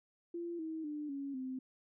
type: tone with pitch steps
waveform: sine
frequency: 342.4 / 319.5 / 298.1 / 278.1 / 259.5 Hz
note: F4 / D#4 / D4 / C#4 / C4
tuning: -34 / +46 / +26 / +6 / -14 cents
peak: -38 dBFS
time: 0.34-1.59 s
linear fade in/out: 5 ms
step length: 250 ms
effects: none